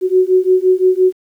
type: beating tone pair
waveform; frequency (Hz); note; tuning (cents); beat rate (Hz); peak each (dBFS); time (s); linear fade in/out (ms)
sine; 367.9 / 373.7; F#4 / F#4; -10 / +17; 5.8; -12; 0.01-1.13; 50
effects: 8-bit